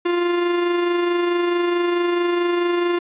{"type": "tone with amplitude modulation", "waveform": "45% pulse", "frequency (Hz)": 349.2, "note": "F4", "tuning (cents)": 0, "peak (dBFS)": -16, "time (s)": [0.05, 2.99], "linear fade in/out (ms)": 10, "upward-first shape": "sine", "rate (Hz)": 24.6, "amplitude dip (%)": 30, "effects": ["resampled to 8000 Hz", "9-bit"]}